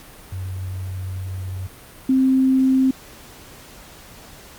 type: tone pair in turn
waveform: sine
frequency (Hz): 93.3 / 262.7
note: F#2 / C4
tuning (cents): +15 / +7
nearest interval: octave + tritone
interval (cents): 1792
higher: second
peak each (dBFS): -25 / -13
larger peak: second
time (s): 0.32-1.67 / 2.09-2.91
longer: first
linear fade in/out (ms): 5
effects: pink hiss -43 dBFS RMS until 4.58 s + Opus 48 kbps